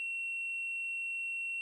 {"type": "tone", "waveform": "sine", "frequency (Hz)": 2723, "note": "F7", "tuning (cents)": -44, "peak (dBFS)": -33, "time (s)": [0, 1.61], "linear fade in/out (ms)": 0, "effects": ["tanh soft clip ceiling -32 dBFS", "12-bit"]}